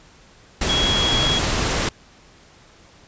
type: tone in noise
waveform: sine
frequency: 3322 Hz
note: G#7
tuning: in tune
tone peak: -19 dBFS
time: 0.69-1.39 s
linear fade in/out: 5 ms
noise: pink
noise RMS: -21 dBFS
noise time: 0.61-1.89 s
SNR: -1 dB
effects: pink hiss -50 dBFS RMS until 3.07 s + resampled to 16000 Hz